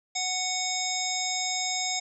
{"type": "harmonic tone", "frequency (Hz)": 740, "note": "F#5", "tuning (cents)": 0, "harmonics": [1, 3, 5, 7, 9, 10], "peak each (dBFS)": [-34, -34, -34, -34, -34, -34], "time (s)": [0.15, 2], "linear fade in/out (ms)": 10, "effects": []}